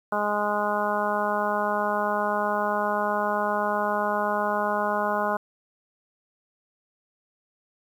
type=harmonic tone; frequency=207.7 Hz; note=G#3; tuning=in tune; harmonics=1 / 2 / 3 / 4 / 5 / 6 / 7; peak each=-33 / -33 / -28 / -29 / -29 / -32 / -32 dBFS; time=0.12-5.37 s; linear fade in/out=5 ms; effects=9-bit